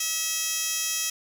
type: tone with high-pass filter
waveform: 15% pulse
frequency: 645 Hz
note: E5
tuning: 38 cents flat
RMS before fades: -28 dBFS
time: 0-1.1 s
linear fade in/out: 5 ms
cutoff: 4500 Hz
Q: 1.5
effects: none